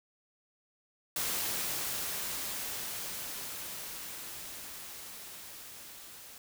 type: noise with level ramp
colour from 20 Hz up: white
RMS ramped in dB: -33 to -50 dBFS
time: 1.16-6.38 s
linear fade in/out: 2 ms
effects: none